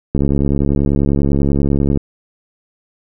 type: click train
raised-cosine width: 3 ms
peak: -3 dBFS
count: 129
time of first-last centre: 0.15-1.973 s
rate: 70.2 Hz
effects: none